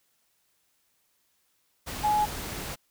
sine tone in noise, 842 Hz, G#5, 24 cents sharp, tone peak -21 dBFS, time 2.03-2.26 s, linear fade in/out 20 ms, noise pink, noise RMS -36 dBFS, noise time 1.86-2.76 s, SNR +12 dB, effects white hiss -71 dBFS RMS until 2.9 s

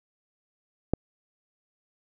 click, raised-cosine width 2 ms, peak -9 dBFS, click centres 0.936 s, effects none

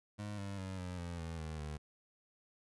25% pulse tone with pitch steps, 103.83 / 99.14 / 94.66 / 90.39 / 86.31 / 82.41 / 78.69 / 75.13 Hz, G#2 / G2 / F#2 / F#2 / F2 / E2 / D#2 / D2, 0 / +20 / +40 / -40 / -20 / 0 / +20 / +40 cents, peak -37 dBFS, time 0.18-1.78 s, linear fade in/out 20 ms, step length 200 ms, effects resampled to 24000 Hz

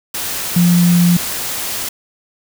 sine tone in noise, 174.61 Hz, F3, in tune, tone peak -8 dBFS, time 0.56-1.17 s, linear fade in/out 5 ms, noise white, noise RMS -22 dBFS, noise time 0.14-1.89 s, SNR +11 dB, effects none

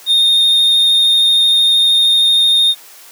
triangle tone with vibrato, 3674 Hz, A#7, 26 cents flat, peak -7 dBFS, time 0.06-2.75 s, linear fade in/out 50 ms, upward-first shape square, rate 13 Hz, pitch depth 9 cents each way, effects white hiss -39 dBFS RMS until 3.11 s + high-pass 400 Hz 12 dB/octave

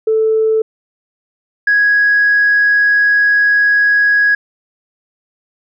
sine tone pair in turn, 440 / 1661.2 Hz, A4 / G#6, 0 / 0 cents, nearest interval octave + major seventh, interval 2300 cents, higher second, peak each -9 / -7 dBFS, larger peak second, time 0.07-0.62 / 1.67-4.35 s, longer second, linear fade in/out 5 ms, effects tanh soft clip ceiling -4 dBFS

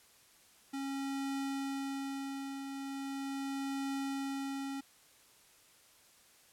square tone with tremolo, 273.7 Hz, C#4, 22 cents flat, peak -35 dBFS, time 0.73-4.81 s, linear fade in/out 10 ms, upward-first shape triangle, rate 0.39 Hz, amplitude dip 50%, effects white hiss -63 dBFS RMS until 6.52 s + low-pass 12000 Hz 12 dB/octave

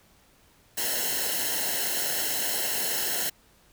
white noise with comb filter, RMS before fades -28 dBFS, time 0.77-3.3 s, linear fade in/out 10 ms, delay 0.84 ms, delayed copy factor -0.8, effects pink hiss -60 dBFS RMS until 3.72 s

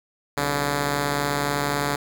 5% pulse tone pair together, 63.8 / 143.59 Hz, C2 / D3, -43 / -39 cents, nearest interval octave + major second, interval 1404 cents, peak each -21 / -11 dBFS, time 0.37-1.96 s, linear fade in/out 5 ms, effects none

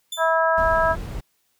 sawtooth tone with exponential decay, 3523 Hz, A7, 1 cent sharp, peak -23 dBFS, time 0.12-0.4 s, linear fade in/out 5 ms, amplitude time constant 59 ms
harmonic tone, 325.7 Hz, E4, 21 cents flat, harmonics 2 / 3 / 4 / 5, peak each -20 / -22 / -23 / -24 dBFS, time 0.17-0.96 s, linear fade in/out 50 ms
brown noise, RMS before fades -30 dBFS, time 0.57-1.21 s, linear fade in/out 10 ms
effects white hiss -68 dBFS RMS until 1.59 s

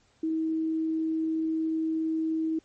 sine tone, 320 Hz, D#4, 49 cents sharp, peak -25 dBFS, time 0.23-2.59 s, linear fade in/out 5 ms, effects pink hiss -65 dBFS RMS until 2.64 s + MP3 32 kbps

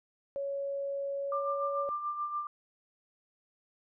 sine tone with pitch glide, 557 to 562.2 Hz, C#5 to C#5, +8 to +24 cents, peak -32 dBFS, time 0.36-1.89 s, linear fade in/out 0 ms, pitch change +16 cents, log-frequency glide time 1.15-1.74 s
sine tone with tremolo, 1188 Hz, D6, 20 cents sharp, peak -30 dBFS, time 1.32-2.47 s, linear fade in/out 2 ms, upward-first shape sine, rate 6.9 Hz, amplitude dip 55%
effects none

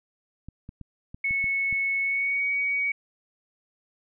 clicks, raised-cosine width 5 ms, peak -27 dBFS, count 7, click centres 0.486 / 0.691 / 0.813 / 1.145 / 1.309 / 1.442 / 1.727 s
sine tone with pitch glide, 2203 to 2253 Hz, C#7 to C#7, -11 to +28 cents, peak -23 dBFS, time 1.24-2.92 s, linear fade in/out 5 ms, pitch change +39 cents, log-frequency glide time 2.02-2.48 s
effects none

